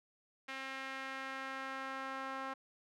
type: tone with band-pass filter sweep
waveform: sawtooth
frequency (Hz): 267.1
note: C4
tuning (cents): +36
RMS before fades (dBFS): -43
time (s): 0.48-2.54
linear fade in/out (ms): 10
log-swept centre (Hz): 2100 to 1200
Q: 1.6
effects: none